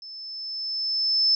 sine tone with level ramp, 5260 Hz, E8, 5 cents flat, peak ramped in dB -38 to -16 dBFS, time 0.02-1.35 s, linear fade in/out 2 ms, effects none

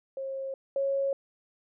sine tone pair in turn, 538 / 549.3 Hz, C5 / C#5, +48 / -16 cents, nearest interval unison, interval 36 cents, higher second, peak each -32 / -25 dBFS, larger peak second, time 0.17-0.54 / 0.76-1.13 s, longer neither, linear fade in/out 2 ms, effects none

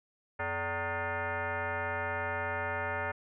sine tone with frequency modulation, 427.6 Hz, A4, 49 cents flat, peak -31 dBFS, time 0.39-3.12 s, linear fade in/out 10 ms, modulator 336 Hz, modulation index 4.8, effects none

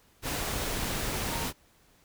sine tone in noise, 922 Hz, A#5, 19 cents flat, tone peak -40 dBFS, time 1.24-1.48 s, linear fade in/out 50 ms, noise pink, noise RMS -32 dBFS, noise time 0.22-1.53 s, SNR -11 dB, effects pink hiss -63 dBFS RMS until 2.04 s

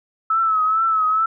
sine tone with vibrato, 1300 Hz, E6, 24 cents flat, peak -15 dBFS, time 0.3-1.26 s, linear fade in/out 5 ms, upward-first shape triangle, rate 2.3 Hz, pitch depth 63 cents each way, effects none

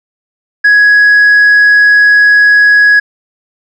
sine tone with tanh clipping, 1670 Hz, G#6, 9 cents sharp, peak -3 dBFS, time 0.64-3 s, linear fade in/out 10 ms, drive 1 dB, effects none

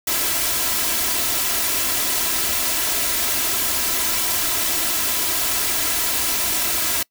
white noise with comb filter, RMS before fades -21 dBFS, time 0.07-7.03 s, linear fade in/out 5 ms, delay 3 ms, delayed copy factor +0.55, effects noise-tail reverb RT60 0.1 s tail -25 dB re dry

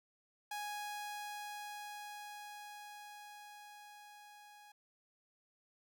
sawtooth tone with level ramp, 830 Hz, G#5, 1 cent flat, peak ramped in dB -36 to -53 dBFS, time 0.51-4.72 s, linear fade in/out 5 ms, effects none

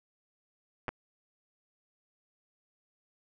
clicks, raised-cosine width 0.5 ms, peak -19 dBFS, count 2, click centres 0.882 / 0.89 s, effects none

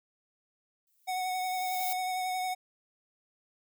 violet noise with exponential growth, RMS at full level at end -34 dBFS, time 0.87-1.93 s, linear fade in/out 2 ms, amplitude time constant 230 ms
square tone with vibrato, 740 Hz, F#5, in tune, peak -31 dBFS, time 1.07-2.55 s, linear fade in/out 20 ms, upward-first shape sine, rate 11 Hz, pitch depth 18 cents each way
effects none

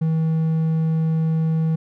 triangle tone, 160.5 Hz, E3, 46 cents flat, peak -15 dBFS, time 0.01-1.76 s, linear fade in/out 10 ms, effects none

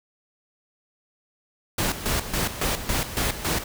pink noise with tremolo, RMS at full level -24 dBFS, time 1.78-3.64 s, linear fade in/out 5 ms, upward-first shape square, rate 3.6 Hz, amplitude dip 70%, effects none

